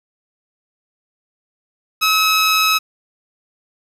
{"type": "tone with amplitude modulation", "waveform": "15% pulse", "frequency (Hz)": 1284, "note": "E6", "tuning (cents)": -46, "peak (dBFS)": -5, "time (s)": [2.01, 2.79], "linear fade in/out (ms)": 20, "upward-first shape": "sine", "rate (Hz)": 185, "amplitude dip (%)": 30, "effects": ["resampled to 32000 Hz", "7-bit"]}